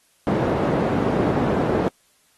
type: band-pass noise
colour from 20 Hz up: white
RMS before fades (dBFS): -21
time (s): 0.27-1.88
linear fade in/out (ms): 0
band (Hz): 110 to 470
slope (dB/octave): 12
effects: white hiss -61 dBFS RMS until 2.37 s + AAC 32 kbps